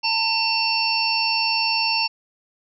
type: harmonic tone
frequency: 900 Hz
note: A5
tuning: 39 cents sharp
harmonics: 1 / 3 / 5 / 6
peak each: -25 / -23 / -25 / -24 dBFS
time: 0.03-2.08 s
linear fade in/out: 20 ms
effects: none